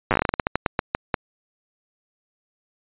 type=slowing click train; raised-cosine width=0.5 ms; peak=-4 dBFS; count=18; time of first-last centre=0.11-1.142 s; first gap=8 ms; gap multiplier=1.22; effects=resampled to 8000 Hz